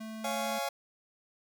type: tone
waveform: square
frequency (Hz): 220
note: A3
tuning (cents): 0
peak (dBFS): -40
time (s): 0-0.59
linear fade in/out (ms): 10
type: chord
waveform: sawtooth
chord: Db major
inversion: none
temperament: just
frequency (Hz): 554.4 / 693 / 831.5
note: Db5 / F5 / Ab5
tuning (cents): 0 / -14 / +2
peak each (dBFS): -32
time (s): 0.24-0.69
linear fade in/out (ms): 5
effects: none